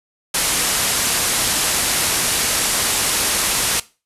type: low-pass noise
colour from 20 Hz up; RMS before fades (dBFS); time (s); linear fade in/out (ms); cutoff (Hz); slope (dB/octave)
white; -19; 0.34-3.8; 5; 12000; 48
effects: noise-tail reverb RT60 0.3 s tail -19 dB re dry + resampled to 32000 Hz